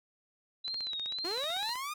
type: tone with vibrato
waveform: sine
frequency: 3951 Hz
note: B7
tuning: in tune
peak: -34 dBFS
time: 0.64-1.74 s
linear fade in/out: 10 ms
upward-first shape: sine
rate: 2 Hz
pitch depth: 110 cents each way
type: click train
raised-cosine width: 0.2 ms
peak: -28 dBFS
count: 18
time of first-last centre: 0.68-1.756 s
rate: 15.8 Hz
type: linear sweep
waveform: sawtooth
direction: up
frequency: 318.2 to 1245 Hz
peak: -32 dBFS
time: 1.24-1.94 s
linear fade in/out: 10 ms
effects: none